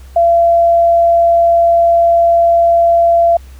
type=tone; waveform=sine; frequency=680 Hz; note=F5; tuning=46 cents flat; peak=-6 dBFS; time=0.16-3.37 s; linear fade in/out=5 ms; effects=added 65 Hz sine -32 dBFS peak until 3.59 s + pink hiss -46 dBFS RMS until 3.59 s